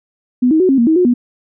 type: tone with pitch steps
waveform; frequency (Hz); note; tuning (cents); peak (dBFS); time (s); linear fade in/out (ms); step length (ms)
sine; 249.4 / 316.1 / 371.2 / 269.4 / 234.1 / 318.9 / 361 / 243.5; B3 / D#4 / F#4 / C#4 / A#3 / D#4 / F#4 / B3; +17 / +27 / +6 / -49 / +8 / +43 / -43 / -24; -8; 0.42-1.14; 10; 90
effects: none